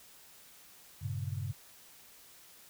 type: chord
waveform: sine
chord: G diminished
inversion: none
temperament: equal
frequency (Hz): 98 / 116.54 / 138.59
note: G2 / Bb2 / Db3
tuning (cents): 0 / 0 / 0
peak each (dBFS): -37 / -40 / -39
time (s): 1.01-1.53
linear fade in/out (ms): 20
effects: white hiss -57 dBFS RMS until 2.69 s